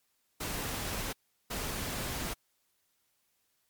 pink noise bursts at uneven times, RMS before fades -36 dBFS, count 2, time 0.4-1.13 / 1.5-2.34 s, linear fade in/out 10 ms, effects white hiss -75 dBFS RMS until 3.69 s + MP3 96 kbps

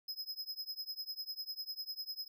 square tone with tremolo, 5090 Hz, D#8, 39 cents sharp, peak -37 dBFS, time 0.08-2.28 s, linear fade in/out 5 ms, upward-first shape triangle, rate 10 Hz, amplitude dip 100%, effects none

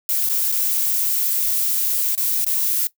violet noise with dropouts, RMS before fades -20 dBFS, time 0.09-2.87 s, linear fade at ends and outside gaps 1 ms, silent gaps 0.29-0.296 / 0.517-0.523 / 2.151-2.177 / 2.445-2.465 s, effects noise-tail reverb RT60 0.1 s tail -18 dB re dry

